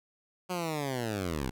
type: linear sweep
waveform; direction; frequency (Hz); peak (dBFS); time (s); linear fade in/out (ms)
10% pulse; down; 185 to 58.27; -23; 0.49-1.51; 20
effects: none